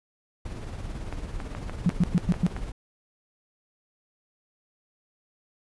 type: noise with tremolo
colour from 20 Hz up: brown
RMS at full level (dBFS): -33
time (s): 0.45-2.72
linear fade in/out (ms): 5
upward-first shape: sine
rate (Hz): 18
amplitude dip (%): 40
type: clicks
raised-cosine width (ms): 0.5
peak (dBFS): -21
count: 7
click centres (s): 1.126 / 1.402 / 1.55 / 1.696 / 1.902 / 2.341 / 2.565
type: tone bursts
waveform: sine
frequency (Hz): 176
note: F3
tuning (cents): +14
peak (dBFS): -17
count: 5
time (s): 1.86-2.465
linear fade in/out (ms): 0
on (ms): 33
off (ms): 110
effects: resampled to 24000 Hz